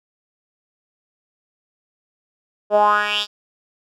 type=tone with band-pass filter sweep; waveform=10% pulse; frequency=207.7 Hz; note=G#3; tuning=in tune; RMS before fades=-17 dBFS; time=2.7-3.27 s; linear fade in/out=50 ms; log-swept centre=520 to 4500 Hz; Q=4.7; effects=none